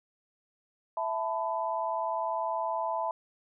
sine chord, E suspended fourth, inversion none, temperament equal with one note detuned, 659.3 / 880 / 999.8 Hz, E5 / A5 / B5, 0 / 0 / +21 cents, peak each -33 dBFS, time 0.97-3.11 s, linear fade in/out 2 ms, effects none

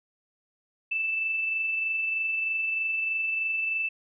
sine tone with amplitude modulation, 2643 Hz, E7, 4 cents sharp, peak -24 dBFS, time 0.91-3.89 s, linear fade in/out 10 ms, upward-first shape sine, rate 23.2 Hz, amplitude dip 30%, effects none

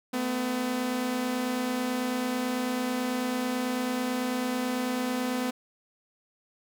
sawtooth tone pair together, 223.1 / 252.2 Hz, A3 / B3, +24 / +36 cents, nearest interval major second, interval 212 cents, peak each -31 / -24 dBFS, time 0.13-5.51 s, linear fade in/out 10 ms, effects none

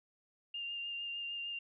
sine tone with vibrato, 2800 Hz, F7, 4 cents sharp, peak -38 dBFS, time 0.54-1.59 s, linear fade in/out 5 ms, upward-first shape triangle, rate 6.6 Hz, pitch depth 19 cents each way, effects none

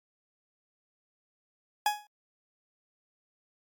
40% pulse tone with exponential decay, 836 Hz, G#5, 11 cents sharp, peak -20 dBFS, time 1.86-2.07 s, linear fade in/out 2 ms, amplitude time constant 45 ms, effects MP3 96 kbps

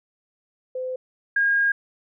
sine tone pair in turn, 512 / 1625.5 Hz, C5 / G#6, -38 / -38 cents, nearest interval octave + minor sixth, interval 2000 cents, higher second, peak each -26 / -17 dBFS, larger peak second, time 0.75-0.96 / 1.36-1.72 s, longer second, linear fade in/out 5 ms, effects none

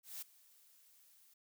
blue noise with ADSR envelope, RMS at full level -44 dBFS, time 0.03-1.34 s, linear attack 190 ms, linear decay 7 ms, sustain -22 dB, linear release 7 ms, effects none

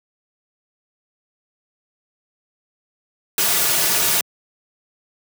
white noise with comb filter, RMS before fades -18 dBFS, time 3.38-4.21 s, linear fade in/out 2 ms, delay 3.8 ms, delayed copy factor -0.9, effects high-pass 150 Hz 12 dB/octave

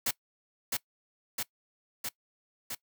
white noise with echo, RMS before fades -29 dBFS, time 0.06-0.11 s, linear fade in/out 5 ms, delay 660 ms, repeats 4, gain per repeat -2 dB, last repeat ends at 2.75 s, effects noise-tail reverb RT60 0.1 s tail -21 dB re dry + high-pass 100 Hz 12 dB/octave

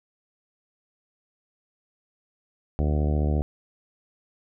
harmonic tone, 74.6 Hz, D2, 28 cents sharp, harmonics 1 / 2 / 3 / 4 / 5 / 6 / 7 / 8 / 9 / 10, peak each -22 / -28 / -32 / -34 / -36 / -38 / -39 / -40 / -41 / -42 dBFS, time 2.79-3.42 s, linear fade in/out 0 ms, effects none

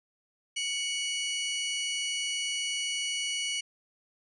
sawtooth tone pair together, 2238 / 2933 Hz, C#7 / F#7, +16 / -16 cents, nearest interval perfect fourth, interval 468 cents, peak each -31 / -28 dBFS, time 0.56-3.61 s, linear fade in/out 10 ms, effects resampled to 22050 Hz

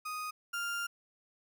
35% pulse tone pair in turn, 1244.5 / 1398.2 Hz, D#6 / F6, 0 / +2 cents, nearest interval major second, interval 202 cents, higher second, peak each -35 / -32 dBFS, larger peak second, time 0.05-0.31 / 0.53-0.87 s, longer second, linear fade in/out 10 ms, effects none

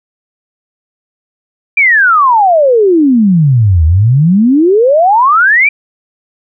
sine exponential two-way sweep, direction down then up, 2400 to 76.2 to 2400 Hz, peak -4 dBFS, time 1.77-5.69 s, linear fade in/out 5 ms, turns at 3.85 s, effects none

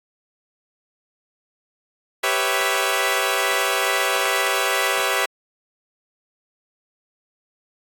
10% pulse chord, C# half-diminished seventh, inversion second, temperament equal, 392 / 493.9 / 554.4 / 659.3 Hz, G4 / B4 / C#5 / E5, 0 / 0 / 0 / 0 cents, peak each -16 dBFS, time 2.23-5.26 s, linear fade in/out 10 ms, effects AAC 64 kbps

